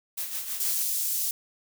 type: noise with tremolo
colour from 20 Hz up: blue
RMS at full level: -31 dBFS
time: 0.17-0.83 s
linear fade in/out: 10 ms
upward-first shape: sine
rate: 6.3 Hz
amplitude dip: 55%
type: high-pass noise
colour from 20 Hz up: white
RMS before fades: -28 dBFS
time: 0.6-1.31 s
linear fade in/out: 2 ms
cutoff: 6000 Hz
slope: 12 dB/octave
effects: none